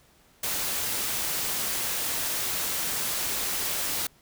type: noise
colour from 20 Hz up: white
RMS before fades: -29 dBFS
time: 0.43-4.07 s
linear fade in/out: 5 ms
effects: pink hiss -60 dBFS RMS until 4.21 s